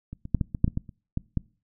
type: clicks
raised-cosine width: 5 ms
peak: -24 / -24 / -9 / -12 / -18 / -6 / -14 / -14 / -29 / -14 / -12 dBFS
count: 11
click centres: 0.13 / 0.254 / 0.347 / 0.412 / 0.548 / 0.644 / 0.679 / 0.774 / 0.892 / 1.174 / 1.373 s
effects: noise-tail reverb RT60 0.4 s tail -24 dB re dry